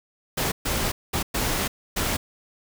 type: noise bursts at uneven times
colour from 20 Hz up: pink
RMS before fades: -25 dBFS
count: 5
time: 0.37-0.52 / 0.65-0.92 / 1.13-1.23 / 1.34-1.68 / 1.96-2.17 s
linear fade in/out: 10 ms
effects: none